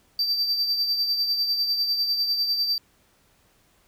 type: tone with tremolo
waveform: triangle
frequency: 4664 Hz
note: D8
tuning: 13 cents flat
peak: -18 dBFS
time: 0.19-2.78 s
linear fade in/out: 2 ms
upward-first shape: triangle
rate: 10 Hz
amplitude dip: 55%
effects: pink hiss -62 dBFS RMS until 3.87 s